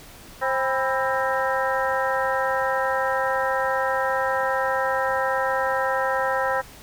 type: harmonic tone with a mistuned harmonic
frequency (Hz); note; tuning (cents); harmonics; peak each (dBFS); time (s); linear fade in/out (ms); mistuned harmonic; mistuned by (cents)
265; C4; +22; 2 / 3 / 4 / 5 / 6 / 7; -25 / -27 / -28 / -29 / -30 / -30; 0.41-6.62; 20; 4; -110
effects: pink hiss -45 dBFS RMS until 6.82 s